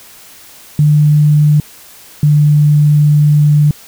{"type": "tone pair in turn", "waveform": "sine", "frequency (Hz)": [149.4, 148.45], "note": ["D3", "D3"], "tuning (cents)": [30, 19], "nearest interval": "unison", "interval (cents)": 11, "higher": "first", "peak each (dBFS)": -5, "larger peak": "neither", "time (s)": [[0.79, 1.6], [2.23, 3.71]], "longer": "second", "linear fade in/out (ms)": 2, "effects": ["white hiss -38 dBFS RMS until 3.87 s"]}